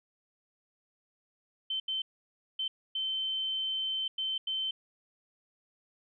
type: tone bursts at uneven times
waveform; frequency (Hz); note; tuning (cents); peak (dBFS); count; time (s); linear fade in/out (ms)
sine; 3087; G7; -27; -30; 6; 1.7-1.8 / 1.88-2.02 / 2.59-2.68 / 2.95-4.08 / 4.18-4.38 / 4.47-4.71; 5
effects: none